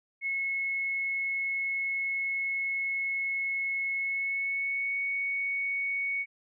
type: tone with pitch glide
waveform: sine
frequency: 2185 to 2226 Hz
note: C#7 to C#7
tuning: -26 to +7 cents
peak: -28 dBFS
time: 0.21-6.26 s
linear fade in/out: 50 ms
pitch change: +33 cents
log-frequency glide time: 3.96-4.99 s
effects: none